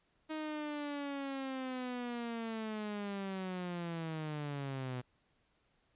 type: linear sweep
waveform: sawtooth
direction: down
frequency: 313.9 to 123.47 Hz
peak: -34 dBFS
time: 0.29-5.02 s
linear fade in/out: 20 ms
effects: pink hiss -75 dBFS RMS until 5.95 s + resampled to 8000 Hz